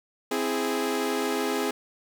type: chord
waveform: sawtooth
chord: C augmented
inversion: none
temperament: equal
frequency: 261.6 / 329.6 / 415.3 Hz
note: C4 / E4 / G#4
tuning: 0 / 0 / 0 cents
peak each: -26 / -28 / -24 dBFS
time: 0.31-1.71 s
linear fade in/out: 5 ms
effects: 9-bit